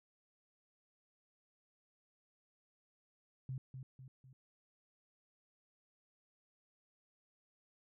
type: tone with echo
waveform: sine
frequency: 130.81 Hz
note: C3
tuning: in tune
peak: -39 dBFS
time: 3.49-3.58 s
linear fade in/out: 2 ms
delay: 250 ms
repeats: 3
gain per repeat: -6 dB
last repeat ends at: 4.33 s
effects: none